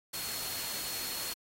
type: tone in noise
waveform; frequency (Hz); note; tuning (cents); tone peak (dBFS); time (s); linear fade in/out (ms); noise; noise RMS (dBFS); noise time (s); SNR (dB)
sine; 4317; C#8; -47; -42; 0.13-1.34; 10; white; -38; 0.13-1.34; -7
effects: AAC 48 kbps